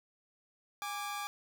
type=tone pair together; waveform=sawtooth; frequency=821.6 / 1174.7 Hz; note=G#5 / D6; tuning=-19 / 0 cents; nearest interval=tritone; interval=619 cents; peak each=-36 / -36 dBFS; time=0.82-1.27 s; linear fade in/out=0 ms; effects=none